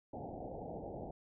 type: low-pass noise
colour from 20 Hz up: white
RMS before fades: -45 dBFS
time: 0.13-1.11 s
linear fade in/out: 5 ms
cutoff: 820 Hz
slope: 96 dB/octave
effects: none